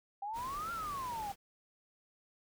sine exponential two-way sweep, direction up then down, 784 to 1400 to 784 Hz, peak -37 dBFS, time 0.22-1.32 s, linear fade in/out 5 ms, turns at 0.72 s
pink noise, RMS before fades -49 dBFS, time 0.33-1.36 s, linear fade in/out 50 ms
effects none

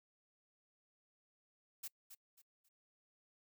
blue noise with echo, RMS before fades -45 dBFS, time 1.83-1.88 s, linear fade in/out 10 ms, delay 270 ms, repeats 3, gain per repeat -10 dB, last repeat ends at 2.69 s, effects noise-tail reverb RT60 0.1 s tail -25 dB re dry

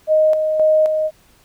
sine tone with tremolo, 622.3 Hz, D#5, in tune, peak -10 dBFS, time 0.07-1.11 s, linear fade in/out 50 ms, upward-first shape square, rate 1.9 Hz, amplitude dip 45%, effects pink hiss -53 dBFS RMS until 1.44 s

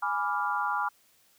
sine chord, G# diminished seventh, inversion none, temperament equal, 830.6 / 987.8 / 1174.7 / 1396.9 Hz, G#5 / B5 / D6 / F6, 0 / 0 / 0 / 0 cents, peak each -32 dBFS, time 0.02-0.89 s, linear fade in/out 10 ms, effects white hiss -64 dBFS RMS until 1.38 s

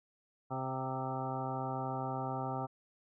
harmonic tone with a mistuned harmonic, 131.5 Hz, C3, 9 cents sharp, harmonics 1 / 2 / 3 / 4 / 5 / 6 / 7 / 9 / 10, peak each -40 / -43 / -46 / -46 / -45 / -40 / -44 / -46 / -47 dBFS, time 0.5-2.67 s, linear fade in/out 20 ms, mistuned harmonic 6, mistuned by -16 cents, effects none

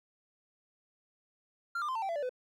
triangle tone with pitch steps, 1385 / 1198.8 / 1037.6 / 898.1 / 777.3 / 672.8 / 582.3 / 504 Hz, F6 / D6 / C6 / A5 / G5 / E5 / D5 / B4, -15 / +35 / -15 / +35 / -15 / +35 / -15 / +35 cents, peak -30 dBFS, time 1.75-2.294 s, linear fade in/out 5 ms, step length 68 ms, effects none

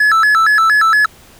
triangle tone with vibrato, 1500 Hz, F#6, 23 cents sharp, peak -6 dBFS, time 0-1.06 s, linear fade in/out 5 ms, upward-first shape square, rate 4.3 Hz, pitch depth 220 cents each way, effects pink hiss -43 dBFS RMS until 1.39 s

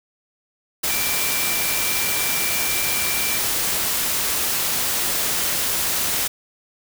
sine tone in noise, 2349 Hz, D7, in tune, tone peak -28 dBFS, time 0.89-3.38 s, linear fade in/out 10 ms, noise white, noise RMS -22 dBFS, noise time 0.83-6.28 s, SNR -9 dB, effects none

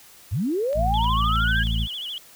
sine linear sweep, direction up, 73.42 to 1662 Hz, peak -21 dBFS, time 0.31-1.64 s, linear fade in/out 20 ms
click train, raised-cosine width 0.2 ms, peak -24 dBFS, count 4, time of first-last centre 0.73-1.67 s, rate 3.19 Hz
harmonic tone, 55.7 Hz, A1, 22 cents sharp, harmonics 1 / 2 / 3 / 4, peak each -22 / -28 / -32 / -34 dBFS, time 0.74-1.88 s, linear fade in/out 50 ms
sine tone with vibrato, 3164 Hz, G7, 15 cents sharp, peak -29 dBFS, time 0.94-2.18 s, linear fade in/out 0 ms, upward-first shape sine, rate 13 Hz, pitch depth 160 cents each way
effects white hiss -49 dBFS RMS until 2.35 s

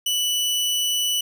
sawtooth tone, 2967 Hz, F#7, 4 cents sharp, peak -17 dBFS, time 0.06-1.21 s, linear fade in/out 5 ms, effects none

